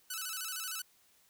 5% pulse tone with vibrato, 1396.9 Hz, F6, in tune, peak -26 dBFS, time 0.1-0.82 s, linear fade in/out 5 ms, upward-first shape square, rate 13 Hz, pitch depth 110 cents each way, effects white hiss -67 dBFS RMS until 1.29 s

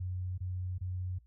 sine tone bursts, 91.4 Hz, F#2, 21 cents flat, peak -34 dBFS, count 3, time 0-1.188 s, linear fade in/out 10 ms, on 380 ms, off 24 ms, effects noise-tail reverb RT60 0.1 s tail -22 dB re dry + added 60 Hz sine -59 dBFS peak until 1.26 s

